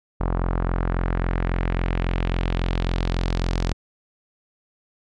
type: tone with low-pass filter sweep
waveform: sawtooth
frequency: 43.65 Hz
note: F1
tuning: in tune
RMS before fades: -23 dBFS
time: 0.2-3.73 s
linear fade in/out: 10 ms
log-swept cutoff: 1100 to 5600 Hz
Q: 1.6
effects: none